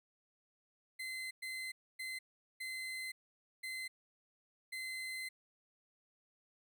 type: tone bursts at uneven times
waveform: 35% pulse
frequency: 2057 Hz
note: C7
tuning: 30 cents flat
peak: -39 dBFS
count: 6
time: 0.99-1.31 / 1.42-1.72 / 1.99-2.19 / 2.6-3.12 / 3.63-3.88 / 4.72-5.29 s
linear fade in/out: 10 ms
effects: none